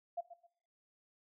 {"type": "tone with echo", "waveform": "sine", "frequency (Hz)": 690, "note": "F5", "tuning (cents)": -21, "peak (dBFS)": -35, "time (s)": [0.17, 0.21], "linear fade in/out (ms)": 10, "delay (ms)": 130, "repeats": 2, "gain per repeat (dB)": -12, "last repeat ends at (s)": 0.47, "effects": ["noise-tail reverb RT60 0.6 s tail -18 dB re dry"]}